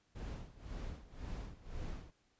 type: noise with tremolo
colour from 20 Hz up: brown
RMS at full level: -42 dBFS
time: 0.15-2.11 s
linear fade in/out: 10 ms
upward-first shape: sine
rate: 1.9 Hz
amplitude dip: 85%
effects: pink hiss -75 dBFS RMS until 2.39 s + resampled to 16000 Hz